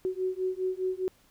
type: beating tone pair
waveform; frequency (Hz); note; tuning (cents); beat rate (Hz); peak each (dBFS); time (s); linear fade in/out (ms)
sine; 370 / 374.9; F#4 / F#4; 0 / +23; 4.9; -31; 0.05-1.08; 0
effects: pink hiss -63 dBFS RMS until 1.3 s